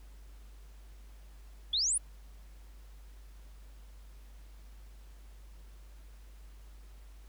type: exponential sweep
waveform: sine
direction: up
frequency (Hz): 3322 to 10390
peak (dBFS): -27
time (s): 1.73-1.98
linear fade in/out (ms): 5
effects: added 50 Hz sine -49 dBFS peak until 7.28 s + pink hiss -64 dBFS RMS until 7.28 s